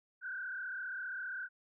sine tone with frequency modulation, 1521 Hz, F#6, 47 cents sharp, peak -38 dBFS, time 0.21-1.49 s, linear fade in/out 50 ms, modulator 35.1 Hz, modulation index 1.9, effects none

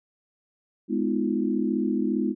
sine chord, F half-diminished seventh, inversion first, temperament just, 209.5 / 251.4 / 314.3 / 349.2 Hz, Ab3 / Cb4 / Eb4 / F4, +15 / +31 / +18 / 0 cents, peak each -27 / -27 / -28 / -30 dBFS, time 0.88-2.35 s, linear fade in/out 50 ms, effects none

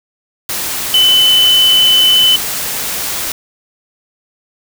sine tone in noise, 3020 Hz, F#7, 35 cents sharp, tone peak -6 dBFS, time 0.94-2.36 s, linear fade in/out 2 ms, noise white, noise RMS -19 dBFS, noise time 0.49-3.32 s, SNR +10 dB, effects none

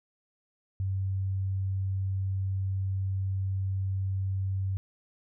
sine tone, 96 Hz, G2, 36 cents flat, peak -27 dBFS, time 0.8-4.77 s, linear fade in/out 0 ms, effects none

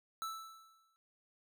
square tone with exponential decay, 1318.5 Hz, E6, in tune, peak -37 dBFS, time 0.22-0.96 s, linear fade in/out 0 ms, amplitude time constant 160 ms, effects none

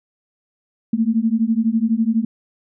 sine beating tone pair, 219.3 / 231.3 Hz, A3 / A#3, -6 / -13 cents, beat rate 12 Hz, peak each -18 dBFS, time 0.93-2.25 s, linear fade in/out 5 ms, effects none

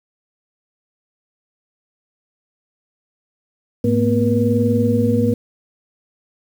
sine tone cluster, 107.2 / 227.3 / 248 / 479.2 Hz, A2 / A#3 / B3 / A#4, -45 / -43 / +7 / +48 cents, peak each -19 dBFS, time 3.84-5.34 s, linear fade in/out 5 ms, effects 7-bit

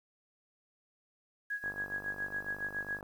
sine tone with tremolo, 1661.2 Hz, G#6, in tune, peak -32 dBFS, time 1.5-3.01 s, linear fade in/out 5 ms, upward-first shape sine, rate 7.2 Hz, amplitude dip 85%
click train, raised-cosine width 1 ms, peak -32 dBFS, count 70, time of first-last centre 1.64-3.028 s, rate 49.7 Hz
effects 10-bit

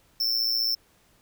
square tone with amplitude modulation, 5350 Hz, E8, 25 cents sharp, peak -20 dBFS, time 0.2-0.75 s, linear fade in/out 5 ms, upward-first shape sine, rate 115 Hz, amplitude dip 75%, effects pink hiss -62 dBFS RMS until 1.21 s

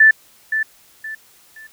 sine tone with echo, 1759 Hz, A6, 1 cent flat, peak -6 dBFS, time 0-0.11 s, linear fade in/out 5 ms, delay 520 ms, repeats 3, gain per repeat -10 dB, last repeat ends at 1.67 s, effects white hiss -51 dBFS RMS until 1.72 s

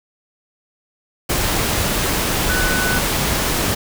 sine tone in noise, 1495 Hz, F#6, 17 cents sharp, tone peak -20 dBFS, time 2.49-2.99 s, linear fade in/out 10 ms, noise pink, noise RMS -19 dBFS, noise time 1.29-3.75 s, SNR -4 dB, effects none

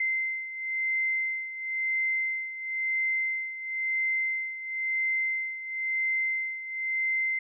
sine beating tone pair, 2076 / 2076.98 Hz, C7 / C7, -14 / -13 cents, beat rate 0.98 Hz, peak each -28 / -33 dBFS, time 0-7.39 s, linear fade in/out 5 ms, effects none

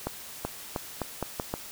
accelerating click train, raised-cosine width 1 ms, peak -15 dBFS, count 7, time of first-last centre 0.07-1.539 s, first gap 380 ms, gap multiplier 0.82, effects white hiss -43 dBFS RMS until 1.71 s

